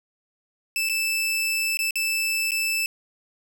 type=tone with dropouts; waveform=sawtooth; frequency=2637 Hz; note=E7; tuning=in tune; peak=-19 dBFS; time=0.76-2.86 s; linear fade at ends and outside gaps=1 ms; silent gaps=0.889-0.896 / 1.771-1.79 / 1.908-1.956 / 2.509-2.518 s; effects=none